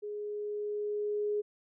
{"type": "tone with level ramp", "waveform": "sine", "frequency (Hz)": 416.6, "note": "G#4", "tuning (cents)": 5, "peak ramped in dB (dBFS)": [-36, -28], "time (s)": [0.02, 1.42], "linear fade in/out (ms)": 20, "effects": []}